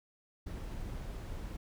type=noise; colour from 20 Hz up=brown; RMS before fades=-41 dBFS; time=0.46-1.57 s; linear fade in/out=10 ms; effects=none